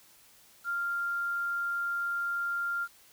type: tone with quantisation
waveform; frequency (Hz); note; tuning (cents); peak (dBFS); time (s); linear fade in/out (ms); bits
sine; 1394; F6; -4; -29; 0.64-2.88; 50; 9
effects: white hiss -59 dBFS RMS until 3.12 s